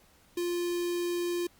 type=tone with notch filter; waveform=square; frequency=349.2 Hz; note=F4; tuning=in tune; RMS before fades=-31 dBFS; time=0.37-1.47 s; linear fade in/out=5 ms; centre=1300 Hz; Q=0.9; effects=pink hiss -62 dBFS RMS until 1.59 s + Opus 48 kbps